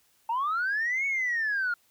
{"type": "linear two-way sweep", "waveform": "sine", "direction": "up then down", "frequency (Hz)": [882, 2232, 1397], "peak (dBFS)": -24, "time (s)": [0.29, 1.74], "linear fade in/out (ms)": 5, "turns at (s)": 1.06, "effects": ["tanh soft clip ceiling -22 dBFS", "white hiss -66 dBFS RMS until 1.9 s"]}